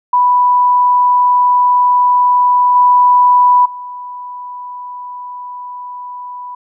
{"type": "tone with level steps", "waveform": "sine", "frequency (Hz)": 987.8, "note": "B5", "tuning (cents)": 0, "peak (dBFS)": [-7, -5, -24], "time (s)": [0.13, 6.55], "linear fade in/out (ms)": 5, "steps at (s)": [2.75, 3.65], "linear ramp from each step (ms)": 10, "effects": []}